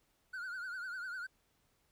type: tone with vibrato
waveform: triangle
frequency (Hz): 1467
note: F#6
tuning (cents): -15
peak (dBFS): -38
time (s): 0.33-1.27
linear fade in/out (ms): 10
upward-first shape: triangle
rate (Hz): 10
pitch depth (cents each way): 110
effects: pink hiss -75 dBFS RMS until 1.91 s